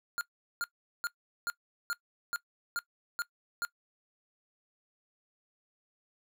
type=tone bursts; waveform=square; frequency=1410 Hz; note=F6; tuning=16 cents sharp; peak=-31 dBFS; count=9; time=0.18-3.65 s; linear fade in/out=0 ms; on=30 ms; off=400 ms; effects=noise-tail reverb RT60 0.1 s tail -20 dB re dry